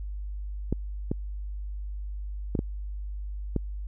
clicks, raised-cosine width 3 ms, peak -13 dBFS, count 5, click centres 0.726 / 1.115 / 2.552 / 2.591 / 3.563 s, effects added 50 Hz sine -32 dBFS peak until 3.87 s

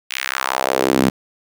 sawtooth tone with high-pass filter sweep, 65.6 Hz, C2, 5 cents sharp, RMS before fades -19 dBFS, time 0.1-1.1 s, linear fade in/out 10 ms, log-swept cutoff 2700 to 200 Hz, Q 2, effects none

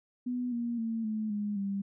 sine tone with pitch steps, 247.3 / 236.5 / 226.3 / 216.4 / 207 / 197.99 Hz, B3 / A#3 / A3 / A3 / G#3 / G3, +3 / +25 / +49 / -29 / -5 / +18 cents, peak -30 dBFS, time 0.26-1.82 s, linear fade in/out 10 ms, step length 260 ms, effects none

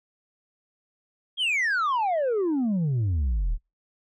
sine exponential sweep, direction down, 3321 to 34.65 Hz, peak -19 dBFS, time 1.37-3.58 s, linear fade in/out 50 ms, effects noise-tail reverb RT60 0.2 s tail -23 dB re dry + tanh soft clip ceiling -21 dBFS

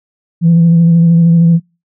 sine tone with vibrato, 167.7 Hz, E3, 30 cents sharp, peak -3 dBFS, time 0.41-1.6 s, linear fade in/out 50 ms, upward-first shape sine, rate 13 Hz, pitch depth 28 cents each way, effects noise-tail reverb RT60 0.3 s tail -26 dB re dry + tanh soft clip ceiling -1 dBFS

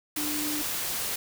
sine tone in noise, 299.7 Hz, D4, 35 cents sharp, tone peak -32 dBFS, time 0.17-0.62 s, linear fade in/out 5 ms, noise white, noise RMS -31 dBFS, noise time 0.16-1.16 s, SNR -4 dB, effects none

